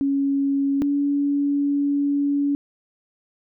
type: tone pair in turn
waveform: sine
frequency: 277.4 / 284.4 Hz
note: C#4 / C#4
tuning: +1 / +45 cents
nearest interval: unison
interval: 44 cents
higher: second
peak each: -18 dBFS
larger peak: neither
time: 0.01-0.82 / 0.82-2.55 s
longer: second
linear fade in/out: 0 ms
effects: none